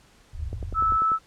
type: low-pass noise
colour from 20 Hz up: white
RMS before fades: -33 dBFS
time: 0.33-0.98 s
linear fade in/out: 10 ms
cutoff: 100 Hz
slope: 48 dB/octave
type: click train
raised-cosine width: 2 ms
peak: -24 dBFS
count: 7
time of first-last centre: 0.53-1.118 s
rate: 10.2 Hz
type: tone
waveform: sine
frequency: 1309 Hz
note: E6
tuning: 13 cents flat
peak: -19 dBFS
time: 0.74-1.19 s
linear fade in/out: 50 ms
effects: pink hiss -57 dBFS RMS until 1.26 s + low-pass 9000 Hz 12 dB/octave